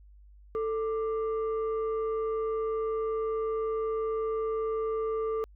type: tone pair together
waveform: sine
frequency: 442.7 / 1182 Hz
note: A4 / D6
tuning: +11 / +11 cents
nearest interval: octave + perfect fourth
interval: 1700 cents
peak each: -27 / -36 dBFS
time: 0.55-5.44 s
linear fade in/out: 0 ms
effects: tanh soft clip ceiling -23 dBFS + added 50 Hz sine -51 dBFS peak until 5.55 s